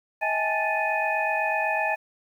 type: tone cluster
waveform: sine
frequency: 638 / 813 / 861 / 1754 / 2493 Hz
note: D#5 / G#5 / A5 / A6 / D#7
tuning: +43 / -37 / -38 / -6 / +3 cents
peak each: -29 dBFS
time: 0.21-1.96 s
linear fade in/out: 20 ms
effects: 9-bit